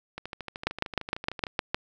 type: two click trains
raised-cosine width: 0.3 ms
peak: -20 / -9 dBFS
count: 18 / 8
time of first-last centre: 0.18-1.468 / 0.67-1.745 s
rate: 13.2 / 6.51 Hz
effects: none